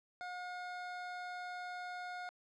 25% pulse tone, 720 Hz, F#5, 47 cents flat, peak -38 dBFS, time 0.21-2.29 s, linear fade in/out 0 ms, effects low-pass 4000 Hz 12 dB/octave

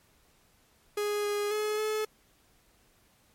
45% pulse tone with pitch steps, 414.7 / 412.2 / 424.7 / 430.6 Hz, G#4 / G#4 / G#4 / A4, -3 / -13 / +39 / -37 cents, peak -28 dBFS, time 0.97-2.05 s, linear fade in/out 5 ms, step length 270 ms, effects pink hiss -65 dBFS RMS until 3.34 s + MP3 64 kbps

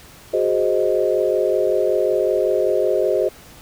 sine chord, Ab dominant seventh, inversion third, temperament equal, 370 / 415.3 / 523.3 / 622.3 Hz, Gb4 / Ab4 / C5 / Eb5, 0 / 0 / 0 / 0 cents, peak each -21 dBFS, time 0.33-3.29 s, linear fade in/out 10 ms, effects pink hiss -44 dBFS RMS until 3.61 s

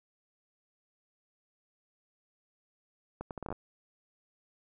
accelerating click train, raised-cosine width 1 ms, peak -24 dBFS, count 9, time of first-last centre 3.21-3.526 s, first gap 98 ms, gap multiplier 0.71, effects none

